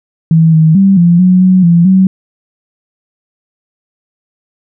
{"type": "tone with pitch steps", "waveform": "sine", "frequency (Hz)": [162.2, 158.7, 194.7, 172.2, 183.2, 185.4, 170.4, 189], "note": ["E3", "D#3", "G3", "F3", "F#3", "F#3", "F3", "F#3"], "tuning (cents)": [-28, 35, -12, -24, -17, 4, -42, 37], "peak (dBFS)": -3, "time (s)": [0.31, 2.07], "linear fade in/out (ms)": 2, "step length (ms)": 220, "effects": []}